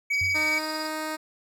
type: tone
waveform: triangle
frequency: 2267 Hz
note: C#7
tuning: 38 cents sharp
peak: -21 dBFS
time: 0.1-0.59 s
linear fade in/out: 10 ms
type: tone with tremolo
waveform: sine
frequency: 4895 Hz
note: D#8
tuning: 29 cents flat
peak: -31 dBFS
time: 0.13-0.87 s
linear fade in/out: 5 ms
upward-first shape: sine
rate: 18 Hz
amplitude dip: 90%
type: tone with exponential decay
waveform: sine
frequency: 90.1 Hz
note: F#2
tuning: 45 cents flat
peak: -29 dBFS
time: 0.21-0.64 s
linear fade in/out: 5 ms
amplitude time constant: 92 ms
type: tone with pitch glide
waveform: 10% pulse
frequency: 308.1 to 311.3 Hz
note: D#4 to D#4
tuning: -17 to +1 cents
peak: -21 dBFS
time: 0.34-1.17 s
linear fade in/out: 20 ms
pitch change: +18 cents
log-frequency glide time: 0.51-0.64 s
effects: none